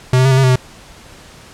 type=tone with pitch steps; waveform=square; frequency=127.6 / 129.5 / 134.3 / 130.6 / 134.5 / 129 / 127.7 Hz; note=C3 / C3 / C3 / C3 / C3 / C3 / C3; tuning=-43 / -17 / +46 / -3 / +48 / -24 / -42 cents; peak=-9 dBFS; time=0.13-0.557 s; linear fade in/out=2 ms; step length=61 ms; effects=pink hiss -40 dBFS RMS until 1.53 s + low-pass 9000 Hz 12 dB/octave